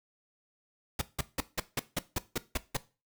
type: noise bursts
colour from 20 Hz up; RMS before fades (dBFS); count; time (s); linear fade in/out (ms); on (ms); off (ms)
pink; -30; 10; 0.99-2.77; 5; 25; 170
effects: noise-tail reverb RT60 0.3 s tail -17 dB re dry